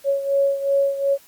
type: beating tone pair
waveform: sine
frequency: 554.4 / 557.1 Hz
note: C#5 / C#5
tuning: 0 / +9 cents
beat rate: 2.7 Hz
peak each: -18 / -23 dBFS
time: 0.04-1.18 s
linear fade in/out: 50 ms
effects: white hiss -51 dBFS RMS until 1.27 s + Opus 48 kbps